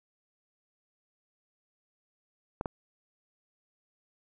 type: clicks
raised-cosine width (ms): 1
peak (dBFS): -18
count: 2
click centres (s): 2.611 / 2.658
effects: none